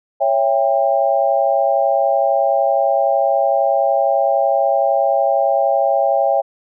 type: chord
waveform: sine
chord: C# diminished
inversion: none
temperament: just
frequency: 554.4 / 665.2 / 798.3 Hz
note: C#5 / E5 / G5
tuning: 0 / +16 / +31 cents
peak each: -17 dBFS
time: 0.2-6.42 s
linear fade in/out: 20 ms
effects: none